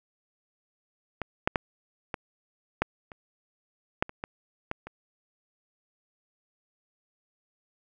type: clicks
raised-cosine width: 0.5 ms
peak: -16 / -7 / -9 / -16 / -8 / -28 / -8 / -25 / -18 / -15 / -25 dBFS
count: 11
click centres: 1.217 / 1.475 / 1.558 / 2.142 / 2.82 / 3.118 / 4.025 / 4.094 / 4.239 / 4.714 / 4.87 s
effects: none